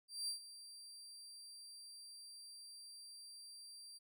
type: tone with ADSR envelope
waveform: 30% pulse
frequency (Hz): 4708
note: D8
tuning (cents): +3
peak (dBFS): -35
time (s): 0.08-3.99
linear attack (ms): 200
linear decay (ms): 110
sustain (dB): -15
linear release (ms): 22
effects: none